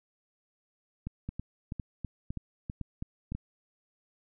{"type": "two click trains", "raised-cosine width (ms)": 5, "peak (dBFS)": [-23, -23], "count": [8, 5], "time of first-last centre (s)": [[1.07, 3.35], [1.29, 3.32]], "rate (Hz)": [3.07, 1.97], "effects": []}